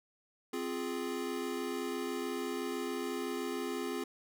square chord, F minor, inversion second, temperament equal, 261.6 / 349.2 / 415.3 Hz, C4 / F4 / Ab4, 0 / 0 / 0 cents, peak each -40 / -40 / -40 dBFS, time 0.53-4.04 s, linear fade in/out 5 ms, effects none

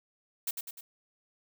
blue noise with echo, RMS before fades -32 dBFS, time 0.47-0.51 s, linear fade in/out 5 ms, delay 100 ms, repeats 3, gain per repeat -5 dB, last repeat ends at 0.81 s, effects none

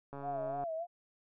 click train, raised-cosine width 1 ms, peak -31 dBFS, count 72, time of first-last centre 0.13-0.637 s, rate 140 Hz
sine tone with vibrato, 676 Hz, E5, 43 cents sharp, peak -35 dBFS, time 0.21-0.87 s, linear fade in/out 50 ms, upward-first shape sine, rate 3.3 Hz, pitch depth 100 cents each way
effects none

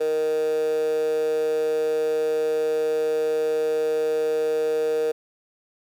15% pulse tone with high-pass filter, 155.7 Hz, D#3, 2 cents sharp, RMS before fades -23 dBFS, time 0-5.12 s, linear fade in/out 10 ms, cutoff 480 Hz, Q 9.1, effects none

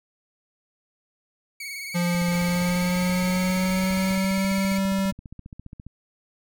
sawtooth tone with vibrato, 2217 Hz, C#7, in tune, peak -29 dBFS, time 1.6-4.78 s, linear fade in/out 5 ms, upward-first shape sine, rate 19 Hz, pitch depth 52 cents each way
square tone with pitch glide, 174.61 to 193.74 Hz, F3 to G3, 0 to -20 cents, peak -22 dBFS, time 1.94-5.12 s, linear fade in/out 20 ms, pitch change +180 cents, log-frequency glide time 2.35-4.51 s
click train, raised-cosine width 5 ms, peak -27 dBFS, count 56, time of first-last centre 2.15-5.866 s, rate 14.8 Hz
pink noise, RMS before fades -39 dBFS, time 2.32-4.16 s, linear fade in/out 0 ms
effects none

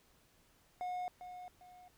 triangle tone with echo, 724 Hz, F#5, 38 cents flat, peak -35 dBFS, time 0.81-1.08 s, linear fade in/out 0 ms, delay 400 ms, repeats 2, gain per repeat -9 dB, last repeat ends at 1.88 s, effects pink hiss -69 dBFS RMS until 1.97 s

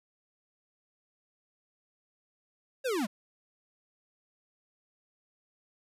square linear sweep, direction down, 554 to 182.5 Hz, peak -29 dBFS, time 2.84-3.07 s, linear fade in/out 20 ms, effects resampled to 32000 Hz

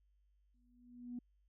sine tone with exponential growth, 243.8 Hz, B3, 22 cents flat, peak -39 dBFS, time 0.54-1.19 s, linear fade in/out 5 ms, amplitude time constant 140 ms, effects tanh soft clip ceiling -35 dBFS + added 50 Hz sine -70 dBFS peak until 1.48 s

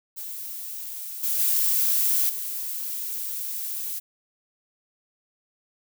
violet noise with level steps, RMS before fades -35 / -25 / -22 / -31 dBFS, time 0.16-4 s, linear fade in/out 20 ms, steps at 1.23 / 1.39 / 2.29 s, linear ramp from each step 5 ms, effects none

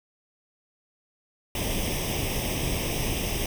pink noise with comb filter, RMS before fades -28 dBFS, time 1.55-3.46 s, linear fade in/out 2 ms, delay 0.35 ms, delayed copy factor +0.8, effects none

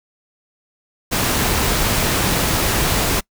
pink noise, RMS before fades -18 dBFS, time 1.11-3.21 s, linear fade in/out 20 ms, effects noise-tail reverb RT60 0.1 s tail -25 dB re dry

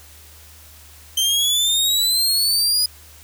sawtooth exponential sweep, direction up, 3115 to 4978 Hz, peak -13 dBFS, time 1.17-2.86 s, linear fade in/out 5 ms, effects added 76 Hz sine -46 dBFS peak until 3.23 s + white hiss -46 dBFS RMS until 3.23 s

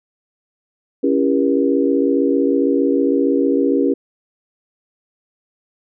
sine chord, C# diminished seventh, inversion none, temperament just, 277.2 / 332.6 / 399.1 / 479 Hz, C#4 / E4 / G4 / Bb4, 0 / +16 / +31 / +47 cents, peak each -16 / -21 / -19 / -20 dBFS, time 1.03-3.94 s, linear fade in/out 10 ms, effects none

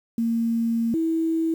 sine tone pair in turn, 230 / 325.3 Hz, A#3 / E4, -23 / -23 cents, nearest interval tritone, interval 600 cents, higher second, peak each -20 dBFS, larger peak neither, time 0.18-0.94 / 0.94-1.54 s, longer first, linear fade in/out 2 ms, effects 8-bit

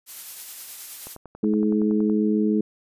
blue noise with tremolo, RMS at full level -35 dBFS, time 0.06-1.17 s, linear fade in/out 50 ms, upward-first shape triangle, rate 9.5 Hz, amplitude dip 30%
click train, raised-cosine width 1 ms, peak -26 dBFS, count 12, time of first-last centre 1.07-2.098 s, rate 10.7 Hz
harmonic tone, 106.4 Hz, G#2, 42 cents sharp, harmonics 2 / 3 / 4, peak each -20 / -24 / -26 dBFS, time 1.43-2.61 s, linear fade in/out 5 ms
effects resampled to 32000 Hz

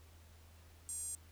5% pulse tone with high-pass filter, 830.6 Hz, G#5, in tune, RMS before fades -43 dBFS, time 0.89-1.15 s, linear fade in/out 0 ms, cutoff 8200 Hz, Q 7, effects added 81 Hz sine -58 dBFS peak until 1.31 s + pink hiss -65 dBFS RMS until 1.31 s

